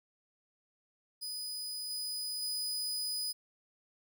sawtooth tone with level steps, 4978 Hz, D#8, in tune, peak -35 / -33 / -31 dBFS, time 1.21-3.33 s, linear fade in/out 20 ms, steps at 1.9 / 2.42 s, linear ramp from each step 5 ms, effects none

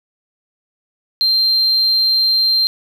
triangle tone, 4159 Hz, C8, 11 cents flat, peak -9 dBFS, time 1.21-2.67 s, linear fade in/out 0 ms, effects tanh soft clip ceiling -8 dBFS + 8-bit

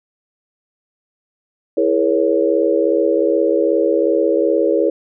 sine chord, A# half-diminished seventh, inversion second, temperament equal with one note detuned, 329.6 / 415.3 / 477.9 / 554.4 Hz, E4 / G#4 / A#4 / C#5, 0 / 0 / +43 / 0 cents, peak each -18 dBFS, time 1.77-4.9 s, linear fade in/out 5 ms, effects none

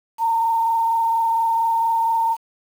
sine tone with frequency modulation, 912 Hz, A#5, 38 cents flat, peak -16 dBFS, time 0.18-2.37 s, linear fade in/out 50 ms, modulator 24.3 Hz, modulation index 0.6, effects 7-bit

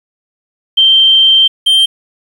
sine / triangle tone pair in turn, 3137 / 3152 Hz, G7 / G7, +1 / +9 cents, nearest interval unison, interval 8 cents, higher second, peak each -4 dBFS, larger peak neither, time 0.77-1.48 / 1.66-1.86 s, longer first, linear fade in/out 10 ms, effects 7-bit

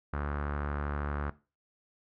sawtooth tone with low-pass filter, 72.6 Hz, D2, 19 cents flat, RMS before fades -34 dBFS, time 0.13-1.3 s, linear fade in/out 5 ms, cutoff 1400 Hz, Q 3.5, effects noise-tail reverb RT60 0.3 s tail -17 dB re dry

